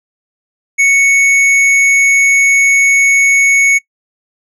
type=tone with hard clipping; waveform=sine; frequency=2217 Hz; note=C#7; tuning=in tune; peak=-8 dBFS; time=0.78-3.79 s; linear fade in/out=20 ms; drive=11 dB; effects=noise-tail reverb RT60 0.1 s tail -23 dB re dry + low-pass 10000 Hz 12 dB/octave